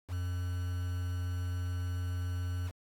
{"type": "tone with quantisation", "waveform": "triangle", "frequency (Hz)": 89.3, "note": "F2", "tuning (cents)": 39, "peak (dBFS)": -30, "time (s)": [0.08, 2.72], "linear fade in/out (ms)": 50, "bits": 8, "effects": ["AAC 64 kbps"]}